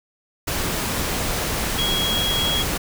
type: tone in noise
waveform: sine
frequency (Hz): 3300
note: G#7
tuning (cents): -12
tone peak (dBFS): -21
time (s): 1.78-2.63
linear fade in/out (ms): 10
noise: pink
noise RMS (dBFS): -24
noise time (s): 0.47-2.78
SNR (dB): 0
effects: none